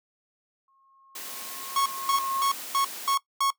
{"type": "tone with exponential growth", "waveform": "sine", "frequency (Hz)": 1081, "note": "C#6", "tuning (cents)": -44, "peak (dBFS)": -24, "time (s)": [0.68, 2.43], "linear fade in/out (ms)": 2, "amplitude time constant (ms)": 380}
{"type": "high-pass noise", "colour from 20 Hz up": "white", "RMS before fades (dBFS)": -38, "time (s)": [1.15, 3.15], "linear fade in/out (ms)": 5, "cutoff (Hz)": 190, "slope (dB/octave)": 48}
{"type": "tone bursts", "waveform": "45% pulse", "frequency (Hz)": 1100, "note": "C#6", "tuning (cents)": -14, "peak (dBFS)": -22, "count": 6, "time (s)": [1.76, 3.504], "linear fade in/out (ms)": 2, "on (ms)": 99, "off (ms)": 230}
{"effects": ["noise-tail reverb RT60 0.1 s tail -19 dB re dry"]}